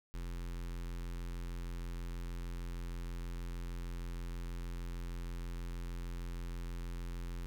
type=tone with notch filter; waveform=square; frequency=43.19 Hz; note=F1; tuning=18 cents flat; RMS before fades=-41 dBFS; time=0.14-7.46 s; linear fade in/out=0 ms; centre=660 Hz; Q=1.6; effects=none